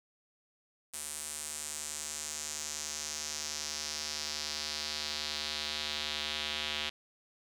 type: tone with band-pass filter sweep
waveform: square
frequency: 75.3 Hz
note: D2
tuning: 44 cents sharp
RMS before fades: -38 dBFS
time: 0.93-6.9 s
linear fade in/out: 10 ms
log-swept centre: 9100 to 3300 Hz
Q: 2.6
effects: none